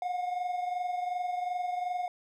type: tone pair together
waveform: triangle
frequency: 717 / 739.7 Hz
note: F5 / F#5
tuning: +45 / -1 cents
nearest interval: minor second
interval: 54 cents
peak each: -29 / -36 dBFS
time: 0.02-2.08 s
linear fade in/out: 2 ms
effects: none